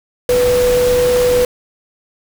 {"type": "tone in noise", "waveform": "sine", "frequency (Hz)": 493.9, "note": "B4", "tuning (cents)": 0, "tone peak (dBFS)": -10, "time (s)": [0.29, 1.45], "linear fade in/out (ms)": 2, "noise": "pink", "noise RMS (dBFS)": -22, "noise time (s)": [0.29, 1.45], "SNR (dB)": 9, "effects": []}